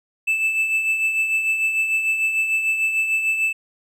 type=tone with tremolo; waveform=triangle; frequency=2634 Hz; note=E7; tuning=2 cents flat; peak=-14 dBFS; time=0.27-3.53 s; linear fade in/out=10 ms; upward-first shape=triangle; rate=6.7 Hz; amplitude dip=55%; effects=none